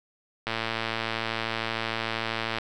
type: click train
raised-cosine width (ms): 0.3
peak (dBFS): -12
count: 240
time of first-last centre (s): 0.47-2.585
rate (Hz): 113
effects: none